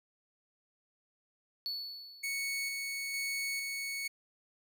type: tone with exponential decay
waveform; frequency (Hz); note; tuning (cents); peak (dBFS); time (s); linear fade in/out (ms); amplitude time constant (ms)
triangle; 4435; C#8; 0; -32; 1.66-2.81; 0; 250
type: tone with tremolo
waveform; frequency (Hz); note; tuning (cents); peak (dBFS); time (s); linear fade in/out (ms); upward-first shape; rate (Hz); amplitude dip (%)
sawtooth; 2217; C#7; 0; -30; 2.23-4.08; 10; square; 1.1; 25
effects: none